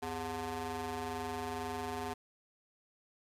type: ring-modulated tone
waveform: 20% pulse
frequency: 159.7 Hz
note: D#3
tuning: 45 cents sharp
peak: -29 dBFS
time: 0.02-2.14 s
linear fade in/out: 10 ms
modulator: 570 Hz
effects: resampled to 32000 Hz + 11-bit